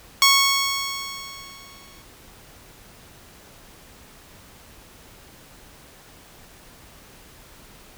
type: tone with exponential decay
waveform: 10% pulse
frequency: 1104 Hz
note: C#6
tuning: 7 cents flat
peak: -3 dBFS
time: 0.22-2.02 s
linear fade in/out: 1 ms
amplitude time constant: 390 ms
effects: pink hiss -48 dBFS RMS until 7.97 s